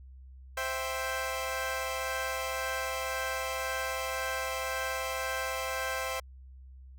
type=chord; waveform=15% pulse; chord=C major; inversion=none; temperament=equal; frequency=523.3 / 659.3 / 784 Hz; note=C5 / E5 / G5; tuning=0 / 0 / 0 cents; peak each=-28 / -31 / -32 dBFS; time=0.57-6.2 s; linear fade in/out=5 ms; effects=added 65 Hz sine -47 dBFS peak until 6.98 s